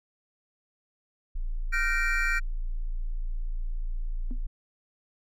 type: tone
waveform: sine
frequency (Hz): 28.39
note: A#0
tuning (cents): -45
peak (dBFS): -27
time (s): 1.35-4.47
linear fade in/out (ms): 10
type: chord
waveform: triangle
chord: G minor seventh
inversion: third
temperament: equal with one note detuned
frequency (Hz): 1396.9 / 1538.4 / 1864.7 / 2349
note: F6 / G6 / Bb6 / D7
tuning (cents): 0 / -33 / 0 / 0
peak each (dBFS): -29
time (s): 1.72-2.4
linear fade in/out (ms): 20
type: tone with exponential decay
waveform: sine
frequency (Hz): 248.5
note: B3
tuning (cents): +11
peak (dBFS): -33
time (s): 4.31-4.41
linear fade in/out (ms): 0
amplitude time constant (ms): 20
effects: none

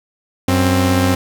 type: tone pair together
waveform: sawtooth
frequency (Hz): 93.41 / 264.2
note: F#2 / C4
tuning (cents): +17 / +17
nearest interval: octave + tritone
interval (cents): 1800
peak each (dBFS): -11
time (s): 0.48-1.15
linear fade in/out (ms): 5
effects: none

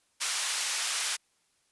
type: band-pass noise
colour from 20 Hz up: white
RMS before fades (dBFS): -31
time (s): 0.2-1.17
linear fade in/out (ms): 20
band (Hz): 1100 to 8800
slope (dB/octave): 12
effects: white hiss -71 dBFS RMS until 1.71 s + resampled to 24000 Hz

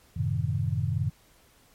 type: chord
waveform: sine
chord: F# diminished seventh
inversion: none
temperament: equal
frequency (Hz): 92.5 / 110 / 130.81 / 155.56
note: F#2 / A2 / C3 / Eb3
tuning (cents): 0 / 0 / 0 / 0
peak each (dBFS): -30 / -30 / -30 / -31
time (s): 0.16-1.1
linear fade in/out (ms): 10
effects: pink hiss -60 dBFS RMS until 1.74 s + MP3 64 kbps

